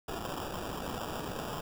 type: noise with sample-and-hold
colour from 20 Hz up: white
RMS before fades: -38 dBFS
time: 0.08-1.61 s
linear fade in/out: 5 ms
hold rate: 2100 Hz
effects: none